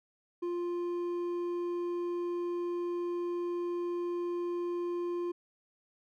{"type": "tone with hard clipping", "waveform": "sine", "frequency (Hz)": 349.2, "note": "F4", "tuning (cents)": 0, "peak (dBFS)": -33, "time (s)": [0.42, 5.32], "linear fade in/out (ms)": 10, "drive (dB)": 5, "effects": []}